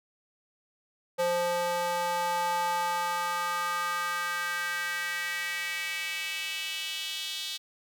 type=tone with high-pass filter sweep; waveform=square; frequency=174.61 Hz; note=F3; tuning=in tune; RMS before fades=-31 dBFS; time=1.18-7.58 s; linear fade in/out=20 ms; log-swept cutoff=570 to 3600 Hz; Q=3.2; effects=none